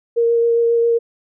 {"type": "tone with vibrato", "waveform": "sine", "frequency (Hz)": 466.2, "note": "A#4", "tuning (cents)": 0, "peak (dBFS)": -12, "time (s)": [0.16, 0.99], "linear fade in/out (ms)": 20, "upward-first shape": "sine", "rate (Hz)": 7.4, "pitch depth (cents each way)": 10, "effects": []}